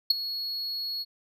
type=tone with ADSR envelope; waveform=triangle; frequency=4340 Hz; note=C#8; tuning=37 cents flat; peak=-13 dBFS; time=0.1-1.05 s; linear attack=6 ms; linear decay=14 ms; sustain=-16 dB; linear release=36 ms; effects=none